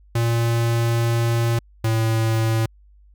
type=tone pair in turn; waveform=square; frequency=116.54 / 112.26 Hz; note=A#2 / A2; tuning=0 / +35 cents; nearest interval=minor second; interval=65 cents; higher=first; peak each=-18 dBFS; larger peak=neither; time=0.15-1.59 / 1.84-2.66 s; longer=first; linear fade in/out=5 ms; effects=added 50 Hz sine -48 dBFS peak until 3.14 s